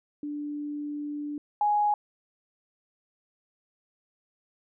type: tone pair in turn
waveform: sine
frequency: 293.7 / 832.2 Hz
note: D4 / G#5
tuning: 0 / +3 cents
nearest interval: octave + tritone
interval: 1803 cents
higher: second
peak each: -31 / -21 dBFS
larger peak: second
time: 0.23-1.38 / 1.61-1.94 s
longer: first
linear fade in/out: 2 ms
effects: none